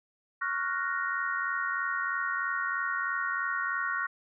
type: chord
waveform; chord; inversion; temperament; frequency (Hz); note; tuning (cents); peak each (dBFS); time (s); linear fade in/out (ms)
sine; Gb major seventh; second; equal; 1108.7 / 1396.9 / 1480 / 1864.7; Db6 / F6 / Gb6 / Bb6; 0 / 0 / 0 / 0; -34; 0.41-4.07; 10
effects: none